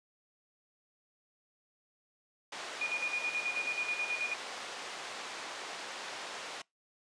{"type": "band-pass noise", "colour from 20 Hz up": "pink", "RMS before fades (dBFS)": -43, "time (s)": [2.52, 6.62], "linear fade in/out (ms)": 5, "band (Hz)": [590, 5800], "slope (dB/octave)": 12}
{"type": "tone with tremolo", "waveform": "sine", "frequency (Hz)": 2443, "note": "D#7", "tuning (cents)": -32, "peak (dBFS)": -30, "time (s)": [2.81, 4.34], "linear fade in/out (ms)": 5, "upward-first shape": "square", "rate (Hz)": 9.3, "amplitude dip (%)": 60}
{"effects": ["noise-tail reverb RT60 0.2 s tail -26 dB re dry", "resampled to 22050 Hz"]}